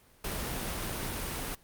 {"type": "noise", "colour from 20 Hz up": "pink", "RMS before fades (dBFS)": -35, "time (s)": [0.24, 1.55], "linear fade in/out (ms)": 5, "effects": ["pink hiss -61 dBFS RMS until 1.63 s", "Opus 32 kbps"]}